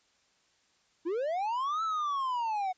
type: linear two-way sweep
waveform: triangle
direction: up then down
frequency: 311.1 to 1333 to 727 Hz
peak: -27 dBFS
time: 1.05-2.73 s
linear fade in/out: 20 ms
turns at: 1.83 s
effects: white hiss -69 dBFS RMS until 2.77 s + resampled to 16000 Hz